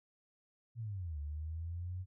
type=linear two-way sweep; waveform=sine; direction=down then up; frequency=120 to 72 to 93.5 Hz; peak=-38 dBFS; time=0.75-2.06 s; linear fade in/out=50 ms; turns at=1.19 s; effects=none